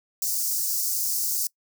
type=high-pass noise; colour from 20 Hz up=white; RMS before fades=-26 dBFS; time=0.22-1.47 s; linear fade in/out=2 ms; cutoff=4900 Hz; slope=48 dB/octave; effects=noise-tail reverb RT60 0.1 s tail -24 dB re dry